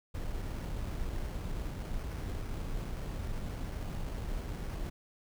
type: noise with sample-and-hold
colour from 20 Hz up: brown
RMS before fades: -37 dBFS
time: 0.14-4.9 s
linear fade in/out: 10 ms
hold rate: 3675 Hz
effects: none